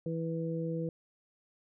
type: harmonic tone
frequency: 164.2 Hz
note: E3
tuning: 6 cents flat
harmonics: 1 / 2 / 3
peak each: -34 / -39 / -37 dBFS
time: 0.06-0.89 s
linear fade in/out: 2 ms
effects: none